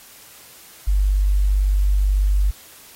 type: tone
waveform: sine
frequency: 49.02 Hz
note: G1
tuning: 1 cent sharp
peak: -14 dBFS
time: 0.87-2.51 s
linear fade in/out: 10 ms
effects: white hiss -45 dBFS RMS until 2.95 s + AAC 48 kbps